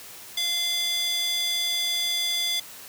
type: tone with high-pass filter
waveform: square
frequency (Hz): 689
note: F5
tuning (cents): -24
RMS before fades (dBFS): -26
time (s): 0.37-2.6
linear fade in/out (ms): 5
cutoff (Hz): 3300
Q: 2.8
effects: white hiss -43 dBFS RMS until 2.88 s + high-pass 60 Hz 12 dB/octave